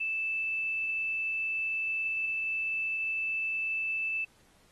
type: tone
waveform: sine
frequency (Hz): 2637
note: E7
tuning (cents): 0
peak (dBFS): -29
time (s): 0-4.25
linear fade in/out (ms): 10
effects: pink hiss -64 dBFS RMS until 4.71 s + AAC 32 kbps